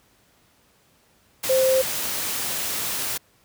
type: tone in noise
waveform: sine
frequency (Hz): 523.3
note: C5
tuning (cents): 0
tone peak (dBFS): -16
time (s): 1.49-1.82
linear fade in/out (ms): 10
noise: white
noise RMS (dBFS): -27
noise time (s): 1.43-3.18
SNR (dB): +8
effects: pink hiss -60 dBFS RMS until 3.44 s + high-pass 60 Hz 12 dB/octave